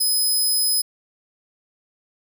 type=tone; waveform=15% pulse; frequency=5060 Hz; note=D#8; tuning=28 cents sharp; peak=-12 dBFS; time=0-0.82 s; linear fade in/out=10 ms; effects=none